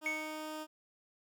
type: tone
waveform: 15% pulse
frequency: 309.3 Hz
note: D#4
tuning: 10 cents flat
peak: -34 dBFS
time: 0.01-0.67 s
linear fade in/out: 50 ms
type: tone with exponential decay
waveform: triangle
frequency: 2214 Hz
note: C#7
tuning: 3 cents flat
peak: -29 dBFS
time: 0.06-0.62 s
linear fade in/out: 1 ms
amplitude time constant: 120 ms
effects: none